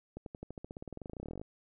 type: accelerating click train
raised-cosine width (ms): 2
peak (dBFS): -29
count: 28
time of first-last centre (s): 0.17-1.415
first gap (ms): 92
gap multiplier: 0.94
effects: none